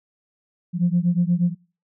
sine beating tone pair, 171.4 / 179.8 Hz, F3 / F#3, -32 / -49 cents, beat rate 8.4 Hz, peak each -19 dBFS, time 0.73-1.55 s, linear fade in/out 50 ms, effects noise-tail reverb RT60 0.4 s tail -26 dB re dry + tanh soft clip ceiling -10 dBFS

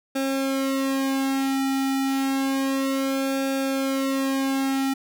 sawtooth tone with flanger, 269.9 Hz, C#4, 46 cents flat, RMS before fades -24 dBFS, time 0.15-4.94 s, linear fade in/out 10 ms, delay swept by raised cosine 0.98 to 1.88 ms, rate 0.3 Hz, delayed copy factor -0.95, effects none

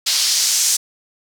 white noise with band-pass filter sweep, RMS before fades -17 dBFS, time 0.06-0.77 s, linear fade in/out 10 ms, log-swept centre 4400 to 6700 Hz, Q 1.9, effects none

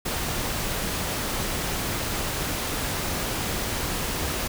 pink noise, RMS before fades -28 dBFS, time 0.05-4.48 s, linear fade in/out 10 ms, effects none

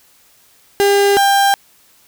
35% pulse tone pair in turn, 401.5 / 794.9 Hz, G4 / G5, +41 / +24 cents, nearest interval octave, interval 1183 cents, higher second, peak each -8 / -8 dBFS, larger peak neither, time 0.8-1.17 / 1.17-1.54 s, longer neither, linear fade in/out 0 ms, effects white hiss -51 dBFS RMS until 2.07 s

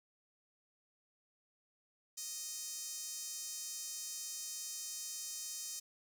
sawtooth tone with high-pass filter, 622.3 Hz, D#5, in tune, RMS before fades -44 dBFS, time 2.17-5.8 s, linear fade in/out 10 ms, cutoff 6300 Hz, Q 2.5, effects none

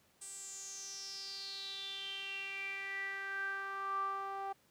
sawtooth tone with band-pass filter sweep, 392 Hz, G4, in tune, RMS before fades -42 dBFS, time 0.21-4.53 s, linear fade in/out 10 ms, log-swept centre 8400 to 890 Hz, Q 8.5, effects pink hiss -70 dBFS RMS until 4.7 s + high-pass 100 Hz 12 dB/octave

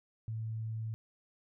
sine tone, 111.2 Hz, A2, 19 cents sharp, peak -35 dBFS, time 0.28-0.94 s, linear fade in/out 0 ms, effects none

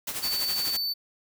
white noise with tremolo, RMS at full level -31 dBFS, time 0.07-0.77 s, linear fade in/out 5 ms, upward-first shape sine, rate 12 Hz, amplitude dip 60%
square tone, 4526 Hz, C#8, 35 cents sharp, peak -27 dBFS, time 0.22-0.94 s, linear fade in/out 20 ms
effects none

